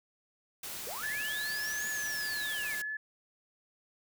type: noise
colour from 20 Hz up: white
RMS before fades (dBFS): -41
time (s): 0.63-2.82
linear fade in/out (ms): 5
type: linear two-way sweep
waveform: sine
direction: up then down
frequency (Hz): 422.5 to 6940 to 2049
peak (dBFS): -40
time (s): 0.87-2.75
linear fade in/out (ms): 0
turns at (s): 1.88
type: tone with vibrato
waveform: sine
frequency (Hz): 1716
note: A6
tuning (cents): -44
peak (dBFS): -34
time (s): 1.03-2.97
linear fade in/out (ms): 5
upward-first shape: triangle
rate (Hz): 4.9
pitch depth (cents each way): 16
effects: none